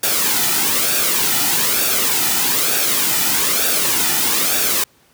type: noise with flanger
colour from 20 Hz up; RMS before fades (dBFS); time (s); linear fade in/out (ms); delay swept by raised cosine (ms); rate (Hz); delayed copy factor
white; -17; 0.03-4.84; 5; 0.97 to 1.87; 1.1; -0.55
effects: pink hiss -54 dBFS RMS until 5.13 s + high-pass 80 Hz 12 dB/octave